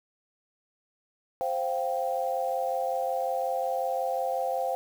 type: chord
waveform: sine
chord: C suspended fourth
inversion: none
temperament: equal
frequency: 523.3 / 698.5 / 784 Hz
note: C5 / F5 / G5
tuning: 0 / 0 / 0 cents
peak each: -30 / -31 / -31 dBFS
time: 1.41-4.75 s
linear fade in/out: 0 ms
effects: 8-bit